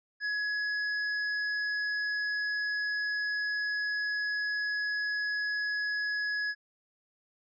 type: tone with hard clipping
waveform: sine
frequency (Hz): 1683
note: G#6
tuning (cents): +23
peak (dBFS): -31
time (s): 0.2-6.55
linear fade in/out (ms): 50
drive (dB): 10
effects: resampled to 16000 Hz